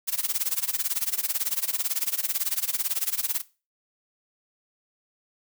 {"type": "noise with tremolo", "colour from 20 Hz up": "blue", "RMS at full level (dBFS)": -24, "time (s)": [0.07, 3.42], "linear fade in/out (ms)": 20, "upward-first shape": "sine", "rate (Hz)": 18, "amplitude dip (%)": 95, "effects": ["noise-tail reverb RT60 0.3 s tail -17 dB re dry"]}